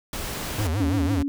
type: noise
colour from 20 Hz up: pink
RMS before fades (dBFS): -31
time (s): 0.13-0.67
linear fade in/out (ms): 2
type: tone with vibrato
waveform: square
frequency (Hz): 91.5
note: F#2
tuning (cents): -19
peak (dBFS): -23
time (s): 0.58-1.23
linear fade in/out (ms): 10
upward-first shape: sine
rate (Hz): 6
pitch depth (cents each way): 290
type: tone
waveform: sine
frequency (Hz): 281.4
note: C#4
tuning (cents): +26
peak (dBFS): -23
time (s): 0.8-1.28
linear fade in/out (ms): 0
effects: none